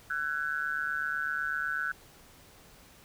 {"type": "tone with amplitude modulation", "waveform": "sine", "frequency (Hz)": 1500, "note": "F#6", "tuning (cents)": 23, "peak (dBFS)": -25, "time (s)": [0.1, 1.92], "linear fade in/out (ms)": 5, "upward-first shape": "sine", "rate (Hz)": 148, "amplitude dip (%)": 100, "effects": ["pink hiss -56 dBFS RMS until 3.04 s"]}